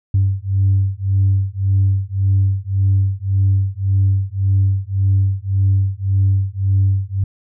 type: beating tone pair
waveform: sine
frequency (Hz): 96.3 / 98.1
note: G2 / G2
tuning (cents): -30 / +2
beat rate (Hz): 1.8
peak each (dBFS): -15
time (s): 0.14-7.24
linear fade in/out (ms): 5
effects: tanh soft clip ceiling -7 dBFS